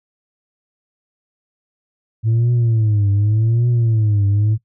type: tone with vibrato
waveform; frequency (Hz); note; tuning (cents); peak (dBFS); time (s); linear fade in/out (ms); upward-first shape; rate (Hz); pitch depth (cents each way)
sine; 110; A2; 0; -10; 2.23-4.58; 50; triangle; 0.86; 180
effects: noise-tail reverb RT60 0.1 s tail -20 dB re dry + tanh soft clip ceiling -11 dBFS